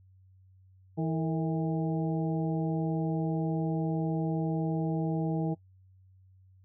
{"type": "harmonic tone with a mistuned harmonic", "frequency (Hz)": 161.7, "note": "E3", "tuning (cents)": -33, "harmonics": [1, 2, 3, 4, 5], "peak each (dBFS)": [-29, -33, -38, -41, -41], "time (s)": [0.97, 5.55], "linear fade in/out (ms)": 20, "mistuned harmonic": 3, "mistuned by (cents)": -83, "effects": ["noise-tail reverb RT60 0.1 s tail -21 dB re dry", "added 94 Hz sine -56 dBFS peak until 6.64 s"]}